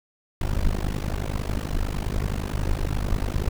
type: noise with amplitude modulation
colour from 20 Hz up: brown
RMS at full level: -21 dBFS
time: 0.41-3.49 s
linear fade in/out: 2 ms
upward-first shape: sine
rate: 50.9 Hz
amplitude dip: 100%
effects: none